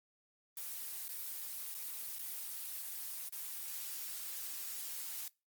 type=noise with dropouts; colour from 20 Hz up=blue; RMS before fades=-43 dBFS; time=0.57-5.28 s; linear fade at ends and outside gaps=2 ms; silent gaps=1.082-1.09 / 1.744-1.749 / 2.186-2.191 / 3.289-3.323 s; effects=noise-tail reverb RT60 0.3 s tail -25 dB re dry + Opus 24 kbps